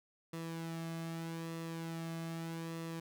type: tone with flanger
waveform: sawtooth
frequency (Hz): 164.81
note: E3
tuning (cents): 0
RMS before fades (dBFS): -42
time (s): 0.33-3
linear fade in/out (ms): 5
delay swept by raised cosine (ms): 1.3 to 2.15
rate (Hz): 0.81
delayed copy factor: -0.5
effects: none